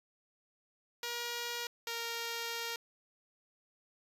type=tone pair in turn; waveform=5% pulse; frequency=475.8 / 464.7 Hz; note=A#4 / A#4; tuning=+35 / -5 cents; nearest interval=unison; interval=40 cents; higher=first; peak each=-25 dBFS; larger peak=neither; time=1.03-1.67 / 1.87-2.76 s; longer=second; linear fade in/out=2 ms; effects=resampled to 32000 Hz

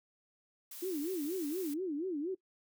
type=noise; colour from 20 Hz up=blue; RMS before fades=-47 dBFS; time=0.71-1.74 s; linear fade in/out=5 ms
type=tone with vibrato; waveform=sine; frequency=329.6 Hz; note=E4; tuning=in tune; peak=-33 dBFS; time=0.82-2.35 s; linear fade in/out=10 ms; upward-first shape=sine; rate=4.2 Hz; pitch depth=260 cents each way
effects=noise-tail reverb RT60 0.1 s tail -20 dB re dry

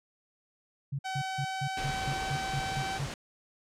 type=tone bursts; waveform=sine; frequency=138.59 Hz; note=C#3; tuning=in tune; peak=-30 dBFS; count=10; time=0.92-3.06 s; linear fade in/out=10 ms; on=70 ms; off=160 ms
type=tone with pitch glide; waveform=sawtooth; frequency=760 to 770.2 Hz; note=F#5 to G5; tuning=+46 to -31 cents; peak=-29 dBFS; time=1.04-2.99 s; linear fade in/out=20 ms; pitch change=+23 cents; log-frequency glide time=1.2-2.74 s
type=noise; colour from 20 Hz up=pink; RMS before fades=-38 dBFS; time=1.77-3.14 s; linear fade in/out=2 ms
effects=low-pass 7000 Hz 12 dB/octave

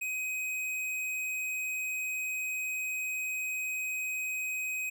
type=tone with hard clipping; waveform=sine; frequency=2518 Hz; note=D#7; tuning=20 cents sharp; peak=-33 dBFS; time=0.01-4.9 s; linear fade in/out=10 ms; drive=15 dB; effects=none

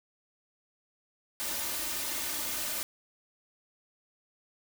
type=noise with comb filter; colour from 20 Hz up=white; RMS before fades=-34 dBFS; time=1.4-2.83 s; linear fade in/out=0 ms; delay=3.3 ms; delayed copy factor=+0.7; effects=none

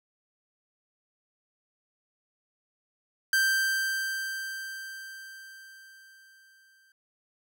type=tone with exponential decay; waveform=45% pulse; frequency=1568 Hz; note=G6; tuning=in tune; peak=-21 dBFS; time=3.33-6.92 s; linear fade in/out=2 ms; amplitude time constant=780 ms; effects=none

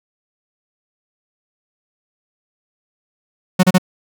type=tone bursts; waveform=45% pulse; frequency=183.7 Hz; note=F#3; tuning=12 cents flat; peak=-8 dBFS; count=3; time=3.59-3.783 s; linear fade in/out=10 ms; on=43 ms; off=32 ms; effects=none

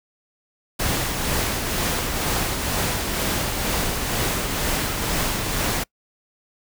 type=noise with tremolo; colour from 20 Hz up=pink; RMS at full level=-22 dBFS; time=0.79-5.84 s; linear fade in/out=10 ms; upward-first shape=triangle; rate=2.1 Hz; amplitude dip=40%; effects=noise-tail reverb RT60 0.1 s tail -25 dB re dry

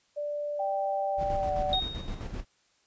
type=tone; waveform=sine; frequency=587.3 Hz; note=D5; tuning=in tune; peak=-30 dBFS; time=0.16-1.75 s; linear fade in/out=20 ms
type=tone with pitch glide; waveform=sine; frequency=784 to 750.8 Hz; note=G5 to F#5; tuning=0 to +25 cents; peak=-29 dBFS; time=0.59-1.8 s; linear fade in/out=10 ms; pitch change=-75 cents; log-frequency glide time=1.37-1.51 s
type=noise with tremolo; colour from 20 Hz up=brown; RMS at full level=-34 dBFS; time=1.17-2.45 s; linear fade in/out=50 ms; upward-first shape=square; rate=7.7 Hz; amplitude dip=45%
type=tone with exponential decay; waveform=sine; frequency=3729 Hz; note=A#7; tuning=in tune; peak=-23 dBFS; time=1.73-2.24 s; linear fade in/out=1 ms; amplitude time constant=110 ms
effects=white hiss -68 dBFS RMS until 2.86 s + resampled to 16000 Hz

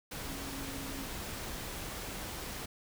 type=tone in noise; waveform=sine; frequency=272.3 Hz; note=C#4; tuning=31 cents flat; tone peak=-44 dBFS; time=0.26-1.05 s; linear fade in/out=10 ms; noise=pink; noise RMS=-41 dBFS; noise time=0.11-2.66 s; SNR=-6 dB; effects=none

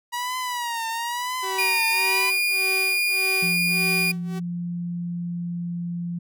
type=tone with vibrato; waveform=sawtooth; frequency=959 Hz; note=A#5; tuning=49 cents sharp; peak=-22 dBFS; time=0.12-2.31 s; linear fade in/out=20 ms; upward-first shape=triangle; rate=1 Hz; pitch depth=110 cents each way
type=tone with tremolo; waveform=sawtooth; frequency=380 Hz; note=F#4; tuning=46 cents sharp; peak=-25 dBFS; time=1.42-4.4 s; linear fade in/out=20 ms; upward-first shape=sine; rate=1.7 Hz; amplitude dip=95%
type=tone; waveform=35% pulse; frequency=2427 Hz; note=D#7; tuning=44 cents flat; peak=-18 dBFS; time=1.58-4.12 s; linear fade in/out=10 ms
type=tone with pitch glide; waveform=sine; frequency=174.61 to 172.8 Hz; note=F3 to F3; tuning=0 to -18 cents; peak=-26 dBFS; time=3.42-6.19 s; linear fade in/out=10 ms; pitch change=-18 cents; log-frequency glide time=3.65-5.9 s
effects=none

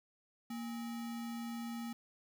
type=tone with sample-and-hold; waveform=sine; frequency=233.1 Hz; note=A#3; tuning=in tune; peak=-39 dBFS; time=0.5-1.93 s; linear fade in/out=5 ms; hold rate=1050 Hz; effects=none

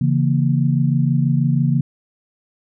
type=chord; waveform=sine; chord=A# diminished; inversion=first; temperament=equal; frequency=138.59 / 164.81 / 233.1 Hz; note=C#3 / E3 / A#3; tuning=0 / 0 / 0 cents; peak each=-16 / -19 / -21 dBFS; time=0.01-1.81 s; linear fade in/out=5 ms; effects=none

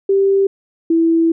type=tone pair in turn; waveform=sine; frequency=392 / 329.6 Hz; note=G4 / E4; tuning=0 / 0 cents; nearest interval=minor third; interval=300 cents; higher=first; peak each=-10 dBFS; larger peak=neither; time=0.09-0.47 / 0.9-1.32 s; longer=second; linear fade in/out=5 ms; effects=none

